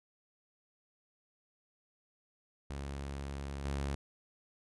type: tone with level steps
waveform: sawtooth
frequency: 69.6 Hz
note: C#2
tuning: 8 cents sharp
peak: -35 / -30 dBFS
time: 2.7-3.95 s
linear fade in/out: 0 ms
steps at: 3.65 s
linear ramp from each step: 2 ms
effects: resampled to 24000 Hz